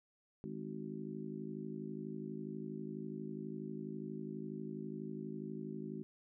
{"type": "harmonic tone with a mistuned harmonic", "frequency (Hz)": 52.2, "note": "G#1", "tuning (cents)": 10, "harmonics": [3, 4, 5, 6, 7], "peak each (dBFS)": [-48, -45, -49, -50, -48], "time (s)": [0.44, 6.03], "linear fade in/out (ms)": 0, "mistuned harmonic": 7, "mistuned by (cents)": 46, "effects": []}